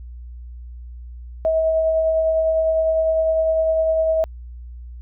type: tone with tremolo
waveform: sine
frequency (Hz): 642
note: E5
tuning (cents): -46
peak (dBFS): -14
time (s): 1.45-4.24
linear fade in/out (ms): 0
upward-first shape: triangle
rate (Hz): 9.9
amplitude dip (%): 30
effects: added 60 Hz sine -33 dBFS peak until 5.01 s